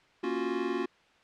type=chord; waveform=square; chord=Gb major seventh; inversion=first; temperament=equal with one note detuned; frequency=235 / 277.2 / 349.2 / 370 Hz; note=Bb3 / Db4 / F4 / Gb4; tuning=+14 / 0 / 0 / 0 cents; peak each=-39 / -37 / -34 / -34 dBFS; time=0.23-0.86 s; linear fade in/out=10 ms; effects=white hiss -62 dBFS RMS until 1.23 s + low-pass 3000 Hz 12 dB/octave

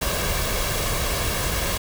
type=noise with comb filter; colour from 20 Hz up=pink; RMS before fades=-24 dBFS; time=0.01-1.78 s; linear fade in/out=10 ms; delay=1.8 ms; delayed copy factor=+0.5; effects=none

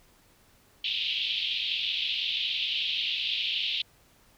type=band-pass noise; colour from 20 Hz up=white; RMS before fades=-30 dBFS; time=0.84-3.82 s; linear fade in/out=5 ms; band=2700 to 3700 Hz; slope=48 dB/octave; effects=pink hiss -61 dBFS RMS until 4.37 s

